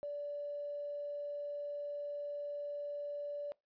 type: tone with quantisation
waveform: sine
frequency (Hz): 580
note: D5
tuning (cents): -22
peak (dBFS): -38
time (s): 0.03-3.52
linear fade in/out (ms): 0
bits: 11
effects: noise-tail reverb RT60 0.2 s tail -22 dB re dry + resampled to 11025 Hz